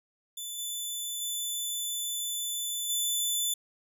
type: tone with level steps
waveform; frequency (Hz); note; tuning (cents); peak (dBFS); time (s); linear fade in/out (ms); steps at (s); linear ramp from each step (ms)
15% pulse; 3506; A7; -7; -29 / -26 / -24 / -20; 0.37-3.54; 5; 0.58 / 1.21 / 2.89; 10
effects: none